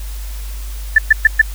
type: tone bursts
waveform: sine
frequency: 1760 Hz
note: A6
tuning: in tune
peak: -3 dBFS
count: 4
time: 0.96-1.416 s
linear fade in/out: 5 ms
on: 24 ms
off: 120 ms
effects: added 50 Hz sine -23 dBFS peak until 1.54 s + white hiss -37 dBFS RMS until 1.54 s